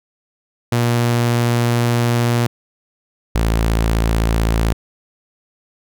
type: tone pair in turn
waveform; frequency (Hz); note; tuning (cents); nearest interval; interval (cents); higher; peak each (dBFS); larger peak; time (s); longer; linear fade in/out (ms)
sawtooth; 119.1 / 55.79; A#2 / A1; +38 / +25; octave + minor second; 1313; first; -10; neither; 0.72-2.47 / 3.35-4.73; first; 5
effects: none